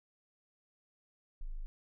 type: tone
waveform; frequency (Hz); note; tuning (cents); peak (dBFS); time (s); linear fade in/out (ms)
sine; 26.33; G#0; +25; -37; 1.41-1.66; 0
effects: none